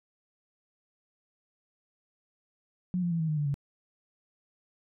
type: tone with pitch steps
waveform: sine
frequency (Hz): 181.1 / 173.72 / 166.65 / 159.86 / 153.35 / 147.1 / 141.11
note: F#3 / F3 / E3 / D#3 / D#3 / D3 / C#3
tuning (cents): -37 / -9 / +19 / +47 / -25 / +3 / +31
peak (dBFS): -26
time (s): 2.94-3.542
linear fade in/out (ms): 0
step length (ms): 86
effects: none